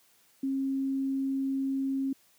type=tone; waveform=sine; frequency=270 Hz; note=C#4; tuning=45 cents flat; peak=-27 dBFS; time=0.43-2.13 s; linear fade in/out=5 ms; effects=white hiss -64 dBFS RMS until 2.38 s + high-pass 100 Hz 12 dB/octave